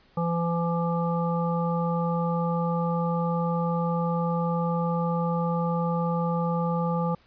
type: harmonic tone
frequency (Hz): 169.4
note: E3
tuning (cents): +48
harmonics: 1 / 3 / 5 / 7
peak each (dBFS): -25 / -30 / -32 / -33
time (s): 0.17-7.15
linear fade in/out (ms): 5
effects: pink hiss -60 dBFS RMS until 7.26 s + resampled to 11025 Hz